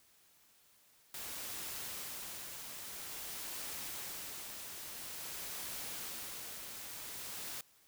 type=noise with tremolo; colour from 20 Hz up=white; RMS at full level=-43 dBFS; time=1.14-7.61 s; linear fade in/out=2 ms; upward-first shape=sine; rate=0.49 Hz; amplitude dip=35%; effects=white hiss -67 dBFS RMS until 7.87 s